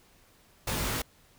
pink noise with comb filter, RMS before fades -31 dBFS, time 0.67-1.02 s, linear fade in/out 5 ms, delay 19 ms, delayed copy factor +1, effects pink hiss -61 dBFS RMS until 1.38 s

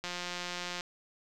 click train, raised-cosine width 0.2 ms, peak -20 dBFS, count 137, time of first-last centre 0.04-0.808 s, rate 177 Hz, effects none

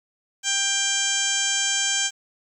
harmonic tone, 790 Hz, G5, 13 cents sharp, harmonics 1 / 2 / 3 / 4 / 5 / 6 / 7 / 8 / 9 / 10, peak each -38 / -29 / -32 / -26 / -37 / -36 / -32 / -27 / -28 / -31 dBFS, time 0.43-2.11 s, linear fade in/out 50 ms, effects 9-bit

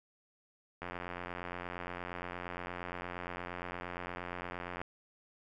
click train, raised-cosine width 0.5 ms, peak -25 dBFS, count 355, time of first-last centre 0.82-4.815 s, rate 88.6 Hz, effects none

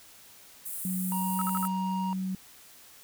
pink high-pass noise, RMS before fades -37 dBFS, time 0.65-1.68 s, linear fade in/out 10 ms, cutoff 8500 Hz, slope 48 dB/octave
sine tone with pitch glide, 185.4 to 188.1 Hz, F#3 to F#3, +4 to +29 cents, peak -29 dBFS, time 0.85-2.35 s, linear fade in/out 2 ms, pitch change +25 cents, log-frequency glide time 1.13-1.54 s
triangle tone, 942 Hz, A#5, 18 cents sharp, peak -30 dBFS, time 1.12-2.13 s, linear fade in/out 0 ms
sine tone bursts, 1291 Hz, E6, 37 cents flat, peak -30 dBFS, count 4, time 1.39-1.652 s, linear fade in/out 0 ms, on 25 ms, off 54 ms
effects white hiss -53 dBFS RMS until 3.03 s

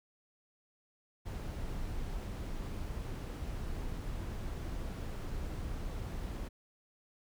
brown noise, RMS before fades -39 dBFS, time 1.25-6.49 s, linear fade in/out 20 ms, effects none

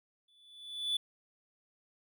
triangle tone with exponential growth, 3468 Hz, A7, 26 cents flat, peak -26 dBFS, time 0.28-0.97 s, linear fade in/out 5 ms, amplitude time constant 150 ms, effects none

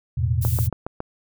sine chord, E suspended fourth, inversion none, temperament equal, 82.41 / 110 / 123.47 Hz, E2 / A2 / B2, 0 / 0 / 0 cents, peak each -23 dBFS, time 0.17-0.7 s, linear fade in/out 10 ms
violet noise, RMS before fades -31 dBFS, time 0.41-0.68 s, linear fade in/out 20 ms
click train, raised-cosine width 1 ms, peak -14 dBFS, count 5, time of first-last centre 0.45-1.004 s, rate 7.22 Hz
effects none

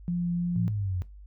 sine tone with vibrato, 174.3 Hz, F3, 3 cents flat, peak -25 dBFS, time 0.08-0.68 s, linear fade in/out 0 ms, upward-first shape triangle, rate 3.1 Hz, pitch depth 10 cents each way
sine linear sweep, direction down, 116.54 to 87.31 Hz, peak -27 dBFS, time 0.56-1.02 s, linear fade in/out 0 ms
effects noise-tail reverb RT60 0.2 s tail -17 dB re dry + added 50 Hz sine -44 dBFS peak until 1.26 s

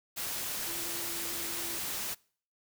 sine tone in noise, 339.1 Hz, E4, 49 cents sharp, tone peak -46 dBFS, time 0.66-1.79 s, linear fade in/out 20 ms, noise white, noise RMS -36 dBFS, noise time 0.16-2.15 s, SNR -13 dB, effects noise-tail reverb RT60 0.5 s tail -25 dB re dry

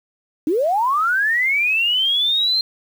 sine linear sweep, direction up, 283.1 to 4186 Hz, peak -15 dBFS, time 0.47-2.61 s, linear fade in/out 2 ms, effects 7-bit

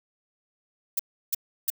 violet noise bursts, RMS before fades -25 dBFS, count 3, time 0.97-1.702 s, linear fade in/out 5 ms, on 24 ms, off 330 ms, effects none

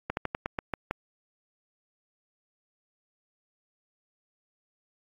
slowing click train, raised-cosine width 0.5 ms, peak -14 dBFS, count 8, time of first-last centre 0.1-0.91 s, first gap 71 ms, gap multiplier 1.16, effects AAC 64 kbps

